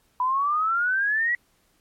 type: exponential sweep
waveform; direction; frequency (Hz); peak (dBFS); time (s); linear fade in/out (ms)
sine; up; 987.8 to 1958; -20; 0.2-1.35; 2
effects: pink hiss -65 dBFS RMS until 1.8 s + MP3 64 kbps